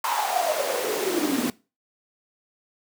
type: noise with high-pass filter sweep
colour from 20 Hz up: pink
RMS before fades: -25 dBFS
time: 0.04-1.5 s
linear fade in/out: 2 ms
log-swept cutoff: 1000 to 240 Hz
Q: 8.6
effects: noise-tail reverb RT60 0.3 s tail -21 dB re dry